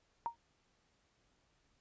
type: tone with exponential decay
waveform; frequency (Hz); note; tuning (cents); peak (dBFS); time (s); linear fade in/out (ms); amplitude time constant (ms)
sine; 932.3; A#5; 0; -30; 0.26-0.36; 0; 21
effects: pink hiss -75 dBFS RMS until 1.8 s + resampled to 16000 Hz